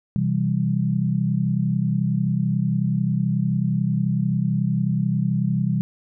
sine chord, C major, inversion none, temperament equal with one note detuned, 128.71 / 164.81 / 196 Hz, C3 / E3 / G3, -28 / 0 / 0 cents, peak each -23 dBFS, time 0.16-5.81 s, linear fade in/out 0 ms, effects none

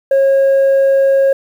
sine tone, 544 Hz, C#5, 33 cents flat, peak -5 dBFS, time 0.11-1.33 s, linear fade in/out 5 ms, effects tanh soft clip ceiling -7 dBFS + 7-bit

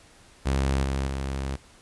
sawtooth tone with level steps, 67.5 Hz, C#2, 45 cents flat, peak -18 / -21 / -24 dBFS, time 0.45-1.57 s, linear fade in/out 20 ms, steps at 0.84 / 1.07 s, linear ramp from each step 2 ms, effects pink hiss -54 dBFS RMS until 1.81 s + resampled to 24000 Hz

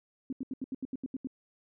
sine tone bursts, 262.3 Hz, C4, 4 cents sharp, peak -32 dBFS, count 10, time 0.3-1.272 s, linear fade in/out 2 ms, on 27 ms, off 78 ms, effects none

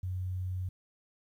sine tone, 92 Hz, F#2, 9 cents flat, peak -32 dBFS, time 0.03-0.69 s, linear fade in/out 5 ms, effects 11-bit

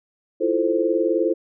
sine chord, F major seventh, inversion third, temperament equal, 329.6 / 349.2 / 440 / 523.3 Hz, E4 / F4 / A4 / C5, 0 / 0 / 0 / 0 cents, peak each -23 dBFS, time 0.4-1.34 s, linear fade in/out 20 ms, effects none

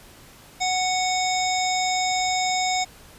harmonic tone with a mistuned harmonic, 740 Hz, F#5, in tune, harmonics 1 / 3 / 5 / 7 / 9 / 10, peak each -23 / -28 / -30 / -31 / -33 / -33 dBFS, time 0.6-2.85 s, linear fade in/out 20 ms, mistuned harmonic 9, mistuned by +30 cents, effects pink hiss -48 dBFS RMS until 3.18 s + resampled to 32000 Hz

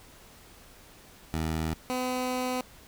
15% pulse tone pair in turn, 79.8 / 253.3 Hz, D#2 / B3, +44 / +44 cents, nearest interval octave + minor sixth, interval 2000 cents, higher second, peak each -22 dBFS, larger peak neither, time 1.34-1.74 / 1.9-2.61 s, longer second, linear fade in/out 0 ms, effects pink hiss -53 dBFS RMS until 2.87 s

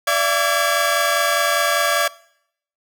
sawtooth tone cluster, 585 / 675 / 1145 / 1642 Hz, D5 / E5 / D6 / G#6, -7 / +41 / -44 / -20 cents, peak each -18 dBFS, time 0.07-2.08 s, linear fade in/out 5 ms, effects noise-tail reverb RT60 0.7 s tail -22 dB re dry

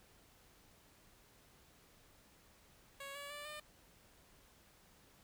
10% pulse tone with pitch steps, 554.4 / 569.7 / 585.3 / 601.4 Hz, C#5 / C#5 / D5 / D5, 0 / +47 / -6 / +41 cents, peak -38 dBFS, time 3-3.6 s, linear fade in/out 5 ms, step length 150 ms, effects pink hiss -66 dBFS RMS until 5.23 s

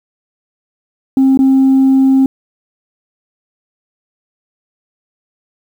sine tone with dropouts, 266.7 Hz, C4, 33 cents sharp, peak -4 dBFS, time 1.17-2.26 s, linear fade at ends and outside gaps 2 ms, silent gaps 1.374-1.39 s, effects tanh soft clip ceiling -4 dBFS + 7-bit

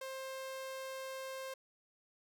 sawtooth tone, 529 Hz, C5, 19 cents sharp, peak -38 dBFS, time 0.01-1.54 s, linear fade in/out 5 ms, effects none

